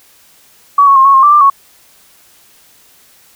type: tone with pitch steps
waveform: sine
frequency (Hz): 1134 / 1107 / 1066 / 1104 / 1069 / 1172 / 1186 / 1107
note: C#6 / C#6 / C6 / C#6 / C6 / D6 / D6 / C#6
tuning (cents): +39 / -3 / +32 / -7 / +37 / -4 / +17 / -3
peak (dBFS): -3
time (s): 0.78-1.5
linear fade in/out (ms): 5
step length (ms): 90
effects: white hiss -46 dBFS RMS until 3.35 s